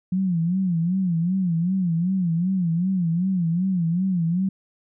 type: tone with vibrato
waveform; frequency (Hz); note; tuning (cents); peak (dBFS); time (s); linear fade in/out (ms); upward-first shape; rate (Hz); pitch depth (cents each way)
sine; 177.3; F3; +26; -19; 0.12-4.49; 5; sine; 2.6; 140
effects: none